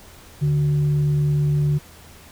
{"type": "tone with frequency modulation", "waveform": "sine", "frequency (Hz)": 146.83, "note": "D3", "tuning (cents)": 0, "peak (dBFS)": -16, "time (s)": [0.41, 1.79], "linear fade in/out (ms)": 20, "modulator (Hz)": 223, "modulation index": 0.23, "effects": ["added 82 Hz sine -51 dBFS peak until 2.31 s", "pink hiss -46 dBFS RMS until 2.31 s"]}